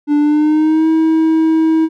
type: tone with pitch glide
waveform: triangle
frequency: 293.7 to 320.3 Hz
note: D4 to E4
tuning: 0 to -50 cents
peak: -7 dBFS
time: 0.07-1.89 s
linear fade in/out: 50 ms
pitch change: +150 cents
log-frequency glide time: 0.18-0.88 s
effects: none